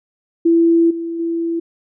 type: tone with level steps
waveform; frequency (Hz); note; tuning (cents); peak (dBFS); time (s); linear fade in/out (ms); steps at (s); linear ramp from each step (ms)
sine; 334.1; E4; +23; -9 / -21 / -17; 0.45-1.6; 10; 0.9 / 1.19; 10
effects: none